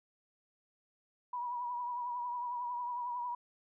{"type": "tone with vibrato", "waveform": "sine", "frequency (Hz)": 972, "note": "B5", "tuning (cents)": -28, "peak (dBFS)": -35, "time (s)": [1.33, 3.35], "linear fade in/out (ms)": 5, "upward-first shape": "triangle", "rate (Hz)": 11, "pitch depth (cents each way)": 51, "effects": []}